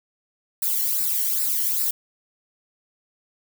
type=noise with flanger; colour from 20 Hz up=violet; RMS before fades=-23 dBFS; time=0.62-1.91 s; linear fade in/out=5 ms; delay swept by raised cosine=0.31 to 0.83 ms; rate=2.5 Hz; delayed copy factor=-0.7; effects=none